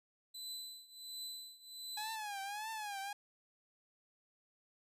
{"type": "tone with tremolo", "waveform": "sawtooth", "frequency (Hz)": 4012, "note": "B7", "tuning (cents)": 26, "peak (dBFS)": -39, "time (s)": [0.34, 2.16], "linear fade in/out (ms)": 10, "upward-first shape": "triangle", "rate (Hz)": 1.4, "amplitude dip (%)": 90}
{"type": "tone with vibrato", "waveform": "sawtooth", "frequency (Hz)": 834, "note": "G#5", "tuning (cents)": 7, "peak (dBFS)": -37, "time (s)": [1.97, 3.13], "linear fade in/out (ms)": 5, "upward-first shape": "triangle", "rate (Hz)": 1.7, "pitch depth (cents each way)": 130}
{"effects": ["resampled to 32000 Hz"]}